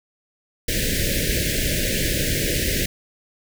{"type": "band-stop noise", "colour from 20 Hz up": "pink", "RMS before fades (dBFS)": -22, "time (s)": [0.68, 2.86], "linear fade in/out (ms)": 5, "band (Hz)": [610, 1600], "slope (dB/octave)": 96, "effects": []}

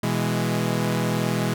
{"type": "chord", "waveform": "sawtooth", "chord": "E major", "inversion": "second", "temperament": "equal", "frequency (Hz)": [123.47, 164.81, 207.7], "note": ["B2", "E3", "G#3"], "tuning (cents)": [0, 0, 0], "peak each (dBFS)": -22, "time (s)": [0.03, 1.54], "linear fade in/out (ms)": 5, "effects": []}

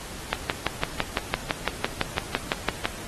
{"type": "click train", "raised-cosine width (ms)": 0.3, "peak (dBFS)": -6, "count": 16, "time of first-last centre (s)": [0.33, 2.855], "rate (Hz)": 5.94, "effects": ["pink hiss -39 dBFS RMS until 3.07 s", "AAC 32 kbps"]}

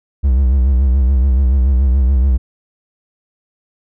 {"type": "tone with vibrato", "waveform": "triangle", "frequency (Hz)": 65.41, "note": "C2", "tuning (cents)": 0, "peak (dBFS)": -7, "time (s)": [0.23, 2.38], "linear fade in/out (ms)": 20, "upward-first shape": "sine", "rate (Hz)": 7, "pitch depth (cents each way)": 110, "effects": []}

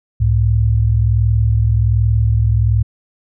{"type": "tone pair together", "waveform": "sine", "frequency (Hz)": [66.7, 107.99], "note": ["C2", "A2"], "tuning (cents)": [34, -32], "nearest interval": "minor sixth", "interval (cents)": 834, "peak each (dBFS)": [-15, -12], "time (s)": [0.2, 2.83], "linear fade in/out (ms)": 10, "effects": []}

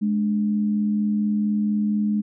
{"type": "tone pair together", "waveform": "sine", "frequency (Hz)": [209.4, 293.7], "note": ["G#3", "D4"], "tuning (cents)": [15, 0], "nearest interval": "tritone", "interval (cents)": 585, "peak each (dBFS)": [-19, -31], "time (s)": [0.01, 2.22], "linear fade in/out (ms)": 20, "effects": []}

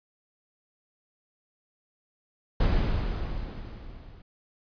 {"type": "noise with level ramp", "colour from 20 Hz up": "brown", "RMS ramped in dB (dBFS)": [-21, -48], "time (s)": [2.6, 4.22], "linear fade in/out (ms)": 5, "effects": ["resampled to 11025 Hz"]}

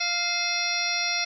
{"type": "harmonic tone with a mistuned harmonic", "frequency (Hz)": 698.5, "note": "F5", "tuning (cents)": 0, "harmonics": [1, 2, 3, 4, 5, 6, 7, 8], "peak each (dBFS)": [-35, -35, -30, -33, -35, -31, -35, -29], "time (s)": [0, 1.25], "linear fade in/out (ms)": 10, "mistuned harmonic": 4, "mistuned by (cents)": -140, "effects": []}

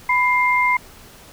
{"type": "tone pair together", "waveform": "sine", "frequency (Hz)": [994, 2106], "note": ["B5", "C7"], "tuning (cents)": [11, 11], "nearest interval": "octave + minor second", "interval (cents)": 1300, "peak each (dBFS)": -17, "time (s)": [0.09, 0.77], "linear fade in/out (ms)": 5, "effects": ["pink hiss -44 dBFS RMS until 1.32 s"]}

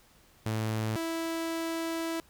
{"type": "tone pair in turn", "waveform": "sawtooth", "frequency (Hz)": [109.8, 329], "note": ["A2", "E4"], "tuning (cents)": [-3, -3], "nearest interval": "octave + perfect fifth", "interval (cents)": 1900, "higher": "second", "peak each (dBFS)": [-25, -27], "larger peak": "first", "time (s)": [[0.46, 0.96], [0.96, 2.2]], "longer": "second", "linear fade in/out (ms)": 0, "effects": ["pink hiss -61 dBFS RMS until 2.29 s"]}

